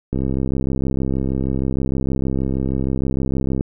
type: click train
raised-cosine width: 3 ms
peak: -9 dBFS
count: 232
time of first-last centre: 0.13-3.609 s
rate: 66.4 Hz
effects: none